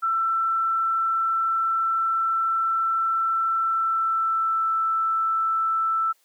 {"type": "tone with pitch glide", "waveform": "sine", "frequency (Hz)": [1337, 1324.7], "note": ["E6", "E6"], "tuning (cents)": [24, 8], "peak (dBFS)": -20, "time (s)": [0.02, 6.13], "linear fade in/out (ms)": 20, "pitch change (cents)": -16, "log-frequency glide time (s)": [3.59, 4.73], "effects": ["white hiss -64 dBFS RMS until 6.24 s", "high-pass 400 Hz 12 dB/octave"]}